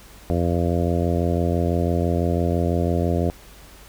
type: harmonic tone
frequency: 86 Hz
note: F2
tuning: 26 cents flat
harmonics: 1 / 2 / 3 / 4 / 5 / 6 / 7 / 8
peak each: -22 / -25 / -27 / -28 / -29 / -30 / -30 / -31 dBFS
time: 0.3-3.3 s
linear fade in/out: 0 ms
effects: added 50 Hz sine -46 dBFS peak until 3.88 s + pink hiss -47 dBFS RMS until 3.88 s